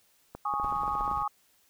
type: clicks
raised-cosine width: 1 ms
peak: -25 dBFS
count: 11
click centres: 0.35 / 0.538 / 0.599 / 0.646 / 0.725 / 0.834 / 0.88 / 0.953 / 1.009 / 1.079 / 1.114 s
type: chord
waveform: sine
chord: Ab suspended fourth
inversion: none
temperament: equal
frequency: 830.6 / 1108.7 / 1244.5 Hz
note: Ab5 / Db6 / Eb6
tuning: 0 / 0 / 0 cents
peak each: -32 dBFS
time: 0.45-1.28 s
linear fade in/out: 5 ms
type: noise with tremolo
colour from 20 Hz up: brown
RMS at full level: -42 dBFS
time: 0.63-1.23 s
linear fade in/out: 5 ms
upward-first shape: sine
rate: 17 Hz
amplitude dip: 35%
effects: white hiss -66 dBFS RMS until 1.69 s